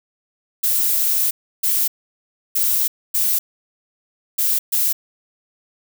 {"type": "noise bursts at uneven times", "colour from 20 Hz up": "violet", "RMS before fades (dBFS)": -18, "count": 6, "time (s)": [[0.63, 1.31], [1.63, 1.88], [2.55, 2.88], [3.14, 3.39], [4.38, 4.59], [4.72, 4.93]], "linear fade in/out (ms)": 10, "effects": []}